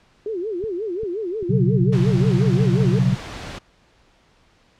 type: tone with vibrato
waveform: sine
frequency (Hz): 392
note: G4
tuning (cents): 0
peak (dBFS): -23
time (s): 0.26-2.99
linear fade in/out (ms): 2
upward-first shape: sine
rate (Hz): 5.6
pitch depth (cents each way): 240
type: click train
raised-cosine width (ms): 5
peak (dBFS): -23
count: 6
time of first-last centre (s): 0.64-2.609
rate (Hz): 2.54
type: chord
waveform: sine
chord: B suspended second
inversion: none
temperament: equal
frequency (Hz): 123.47 / 138.59 / 185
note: B2 / C#3 / F#3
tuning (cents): 0 / 0 / 0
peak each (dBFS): -19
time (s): 1.49-3.15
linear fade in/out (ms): 10
type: noise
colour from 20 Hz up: pink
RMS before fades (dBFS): -33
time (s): 1.92-3.59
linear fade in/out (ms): 10
effects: pink hiss -57 dBFS RMS until 4.79 s + low-pass 5000 Hz 12 dB/octave